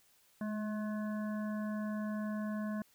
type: harmonic tone with a mistuned harmonic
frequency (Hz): 213.8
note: A3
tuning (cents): -49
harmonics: 1 / 3 / 5 / 7 / 8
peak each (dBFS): -35 / -45 / -49 / -52 / -53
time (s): 0.41-2.82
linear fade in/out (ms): 2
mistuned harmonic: 1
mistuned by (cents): -21
effects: white hiss -68 dBFS RMS until 2.94 s